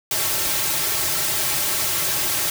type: noise with comb filter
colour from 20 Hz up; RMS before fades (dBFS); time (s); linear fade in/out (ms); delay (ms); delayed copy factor
white; -22; 0.11-2.5; 2; 4.1; -0.9
effects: none